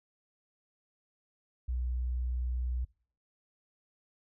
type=tone; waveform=sine; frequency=61.74 Hz; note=B1; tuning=in tune; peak=-30 dBFS; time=1.68-2.85 s; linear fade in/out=10 ms; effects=noise-tail reverb RT60 0.5 s tail -24 dB re dry

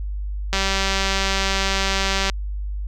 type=click train; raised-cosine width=0.2 ms; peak=-4 dBFS; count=344; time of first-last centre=0.53-2.298 s; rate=194 Hz; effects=added 50 Hz sine -24 dBFS peak until 2.87 s

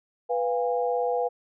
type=chord; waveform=sine; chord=F diminished; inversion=second; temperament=equal with one note detuned; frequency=493.9 / 698.5 / 814.9 Hz; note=Cb5 / F5 / Ab5; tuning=0 / 0 / -33 cents; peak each=-25 / -29 / -30 dBFS; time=0.29-1.29 s; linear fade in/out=20 ms; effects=none

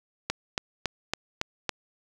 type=click train; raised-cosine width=0.2 ms; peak=-9 dBFS; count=6; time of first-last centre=0.3-1.693 s; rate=3.59 Hz; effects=7-bit

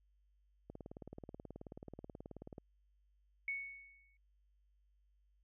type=click train; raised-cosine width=2 ms; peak=-35 dBFS; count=36; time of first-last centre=0.7-2.582 s; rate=18.6 Hz
type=tone with exponential decay; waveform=sine; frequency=2217 Hz; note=C#7; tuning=in tune; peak=-35 dBFS; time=3.48-4.17 s; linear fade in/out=2 ms; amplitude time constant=150 ms
effects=added 50 Hz sine -70 dBFS peak until 5.43 s

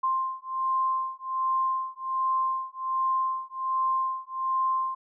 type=beating tone pair; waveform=sine; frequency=1049 / 1050.3 Hz; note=C6 / C6; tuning=+4 / +6 cents; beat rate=1.3 Hz; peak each=-28 dBFS; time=0.03-4.95 s; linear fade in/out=10 ms; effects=none

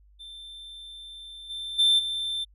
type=tone with level steps; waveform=triangle; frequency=3559 Hz; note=A7; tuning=19 cents sharp; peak=-39 / -31 / -16 / -26 dBFS; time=0.19-2.45 s; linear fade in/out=20 ms; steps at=1.49 / 1.78 / 1.98 s; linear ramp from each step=20 ms; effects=added 50 Hz sine -54 dBFS peak until 2.54 s + resampled to 32000 Hz

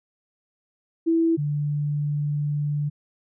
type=tone pair in turn; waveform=sine; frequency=329.6 / 146.82 Hz; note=E4 / D3; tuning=0 / 0 cents; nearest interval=octave + major second; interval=1400 cents; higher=first; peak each=-17 / -22 dBFS; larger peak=first; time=1.06-1.37 / 1.37-2.9 s; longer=second; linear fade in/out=20 ms; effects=none

